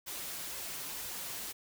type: noise with flanger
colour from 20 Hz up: white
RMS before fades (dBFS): -41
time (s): 0.06-1.53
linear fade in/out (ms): 20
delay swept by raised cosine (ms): 1.9 to 7.7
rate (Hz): 2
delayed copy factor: +0.5
effects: none